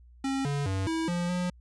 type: tone with pitch steps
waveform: square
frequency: 270.3 / 142.6 / 95.9 / 324.7 / 174.7 / 178.9 Hz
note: C#4 / C#3 / G2 / E4 / F3 / F3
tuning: -44 / +49 / -37 / -26 / +1 / +42 cents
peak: -28 dBFS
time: 0.24-1.5 s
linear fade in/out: 5 ms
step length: 210 ms
effects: added 60 Hz sine -51 dBFS peak until 1.6 s + resampled to 22050 Hz